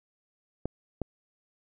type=clicks; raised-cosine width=2 ms; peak=-17 dBFS; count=2; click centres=0.656 / 1.017 s; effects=none